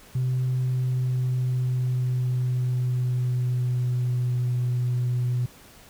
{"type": "tone with pitch glide", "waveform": "sine", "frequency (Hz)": [127.8, 123.45], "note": ["C3", "B2"], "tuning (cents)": [-40, 0], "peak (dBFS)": -20, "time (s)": [0.15, 5.46], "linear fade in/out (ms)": 5, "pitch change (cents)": -60, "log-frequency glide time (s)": [0.52, 4.58], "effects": ["tanh soft clip ceiling -19 dBFS", "pink hiss -50 dBFS RMS until 5.89 s"]}